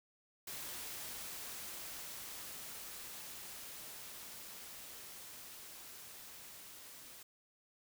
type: noise with level ramp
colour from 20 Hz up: white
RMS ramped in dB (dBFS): -45 to -54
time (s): 0.47-7.23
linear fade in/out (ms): 5
effects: none